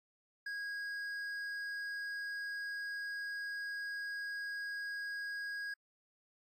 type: tone with hard clipping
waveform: sine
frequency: 1644 Hz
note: G#6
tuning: 18 cents flat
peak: -40 dBFS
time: 0.46-5.74 s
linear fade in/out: 5 ms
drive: 6 dB
effects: AAC 64 kbps